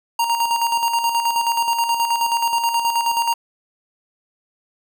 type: tone with tremolo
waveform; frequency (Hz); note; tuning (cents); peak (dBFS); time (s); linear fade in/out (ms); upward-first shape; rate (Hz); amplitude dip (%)
square; 932.3; A#5; 0; -16; 0.19-3.34; 5; square; 9.4; 50
effects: none